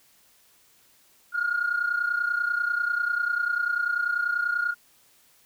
sine tone pair together, 1400 / 1430.2 Hz, F6 / F6, +4 / +41 cents, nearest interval unison, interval 37 cents, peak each -27 / -24 dBFS, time 1.32-4.75 s, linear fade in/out 50 ms, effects tanh soft clip ceiling -17 dBFS + white hiss -60 dBFS RMS until 5.45 s

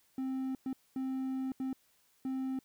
triangle tone bursts at uneven times, 263 Hz, C4, 9 cents sharp, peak -31 dBFS, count 5, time 0.18-0.55 / 0.66-0.73 / 0.96-1.52 / 1.6-1.73 / 2.25-2.59 s, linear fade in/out 2 ms, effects white hiss -70 dBFS RMS until 2.64 s

